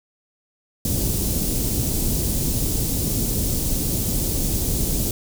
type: band-stop noise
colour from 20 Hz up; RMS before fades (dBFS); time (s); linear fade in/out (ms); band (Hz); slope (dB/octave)
pink; -22; 0.85-5.11; 2; 310 to 7000; 12
effects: none